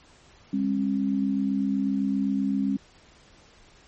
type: tone pair together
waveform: sine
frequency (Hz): 201.8 / 269.6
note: G#3 / C#4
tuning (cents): -49 / -48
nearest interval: perfect fourth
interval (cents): 501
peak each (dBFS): -25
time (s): 0.53-2.77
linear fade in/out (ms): 5
effects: pink hiss -55 dBFS RMS until 3.87 s + MP3 32 kbps